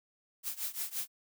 blue noise with tremolo, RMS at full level -34 dBFS, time 0.43-1.08 s, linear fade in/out 50 ms, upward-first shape triangle, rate 5.8 Hz, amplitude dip 95%, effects none

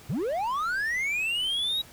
triangle linear sweep, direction up, 98 to 3866 Hz, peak -24 dBFS, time 0.09-1.82 s, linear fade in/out 10 ms, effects pink hiss -50 dBFS RMS until 1.92 s

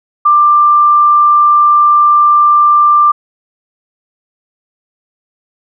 sine tone, 1185 Hz, D6, 15 cents sharp, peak -4 dBFS, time 0.25-3.12 s, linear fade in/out 10 ms, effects none

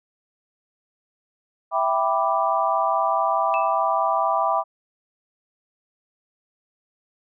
sine chord, E minor seventh, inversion none, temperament equal, 659.3 / 784 / 987.8 / 1174.7 Hz, E5 / G5 / B5 / D6, 0 / 0 / 0 / 0 cents, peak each -24 dBFS, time 1.71-4.64 s, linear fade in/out 50 ms
sine tone with exponential decay, 2624 Hz, E7, 9 cents flat, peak -25 dBFS, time 3.54-3.81 s, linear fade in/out 0 ms, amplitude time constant 57 ms
effects none

